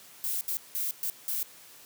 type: noise bursts at uneven times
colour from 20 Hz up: violet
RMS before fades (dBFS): -31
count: 5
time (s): 0.24-0.41 / 0.48-0.57 / 0.75-0.91 / 1.03-1.1 / 1.28-1.43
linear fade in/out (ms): 0
effects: white hiss -52 dBFS RMS until 1.85 s + high-pass 100 Hz 12 dB/octave